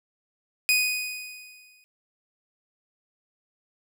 sawtooth tone with exponential decay, 2489 Hz, D#7, in tune, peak -14 dBFS, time 0.69-1.84 s, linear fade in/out 0 ms, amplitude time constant 250 ms, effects none

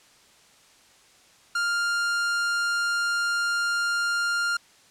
45% pulse tone, 1400 Hz, F6, 4 cents sharp, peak -23 dBFS, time 1.55-4.57 s, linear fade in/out 5 ms, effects white hiss -56 dBFS RMS until 4.9 s + low-pass 8000 Hz 12 dB/octave

